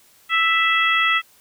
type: harmonic tone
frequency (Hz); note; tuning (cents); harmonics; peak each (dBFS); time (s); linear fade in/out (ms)
659.3; E5; 0; 2 / 3 / 4 / 5; -20 / -19 / -22 / -24; 0.29-1.22; 50
effects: white hiss -54 dBFS RMS until 1.4 s